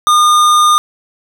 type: tone with hard clipping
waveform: sine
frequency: 1216 Hz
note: D#6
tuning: 40 cents flat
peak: -8 dBFS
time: 0.07-0.78 s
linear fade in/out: 0 ms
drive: 15 dB
effects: none